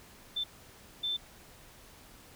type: tone bursts at uneven times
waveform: sine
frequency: 3544 Hz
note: A7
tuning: 12 cents sharp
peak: -30 dBFS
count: 2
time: 0.36-0.44 / 1.03-1.17 s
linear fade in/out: 10 ms
effects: pink hiss -55 dBFS RMS until 2.35 s